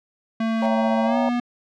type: tone with pitch glide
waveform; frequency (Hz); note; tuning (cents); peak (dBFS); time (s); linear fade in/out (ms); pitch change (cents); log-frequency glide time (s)
square; 224.8 to 242.3; A3 to B3; +37 to -33; -21; 0.4-1.4; 5; +130; 1.05-1.17
type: noise with exponential growth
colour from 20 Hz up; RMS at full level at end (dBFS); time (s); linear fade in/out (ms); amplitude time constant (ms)
white; -32; 0.43-0.66; 1; 48
type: chord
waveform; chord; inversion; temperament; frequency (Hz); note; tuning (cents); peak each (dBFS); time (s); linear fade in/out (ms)
sine; C# diminished seventh; none; equal; 554.4 / 659.3 / 784 / 932.3; C#5 / E5 / G5 / Bb5; 0 / 0 / 0 / 0; -25 / -27 / -27 / -28; 0.62-1.29; 2
effects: low-pass 3000 Hz 12 dB/octave

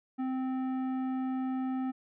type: tone with tanh clipping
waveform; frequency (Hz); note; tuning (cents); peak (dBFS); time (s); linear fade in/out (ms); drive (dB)
sine; 260; C4; -11; -32; 0.18-1.92; 20; 12
effects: none

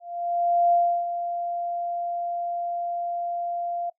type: tone with ADSR envelope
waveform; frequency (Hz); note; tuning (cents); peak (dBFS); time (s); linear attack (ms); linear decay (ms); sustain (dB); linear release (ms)
sine; 694; F5; -11; -16; 0-3.9; 720; 330; -10; 8
effects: noise-tail reverb RT60 0.1 s tail -20 dB re dry

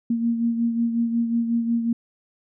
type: beating tone pair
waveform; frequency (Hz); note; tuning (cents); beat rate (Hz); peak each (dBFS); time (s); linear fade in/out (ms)
sine; 232.1 / 237.6; A#3 / A#3; -7 / +33; 5.5; -20 / -29; 0.1-1.93; 5
effects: none

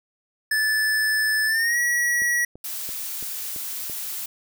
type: tone with pitch glide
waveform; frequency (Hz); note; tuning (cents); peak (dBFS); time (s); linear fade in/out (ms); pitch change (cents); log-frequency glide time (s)
square; 1744 to 1923.9; A6 to B6; -16 to -46; -20; 0.51-2.45; 5; +170; 1.47-1.78
type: click train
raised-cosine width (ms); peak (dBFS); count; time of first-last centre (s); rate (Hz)
2; -28; 6; 2.22-3.898; 2.98
type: noise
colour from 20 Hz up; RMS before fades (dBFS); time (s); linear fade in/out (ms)
blue; -31; 2.64-4.26; 5
effects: none

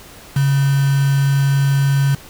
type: tone with quantisation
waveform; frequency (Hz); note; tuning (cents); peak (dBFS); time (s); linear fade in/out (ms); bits
sine; 138.59; C#3; 0; -12; 0.36-2.15; 5; 4
effects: pink hiss -40 dBFS RMS until 2.29 s

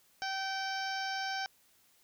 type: harmonic tone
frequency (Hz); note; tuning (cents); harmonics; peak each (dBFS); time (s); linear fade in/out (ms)
773; G5; -24; 1 / 2 / 3 / 4 / 5 / 6 / 7 / 8; -37 / -38 / -46 / -46 / -50 / -46 / -43 / -52; 0.22-1.46; 0
effects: white hiss -67 dBFS RMS until 2.03 s

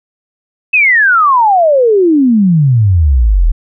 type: exponential sweep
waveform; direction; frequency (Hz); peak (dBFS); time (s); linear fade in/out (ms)
sine; down; 2637 to 37.43; -5; 0.73-3.52; 10
effects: none

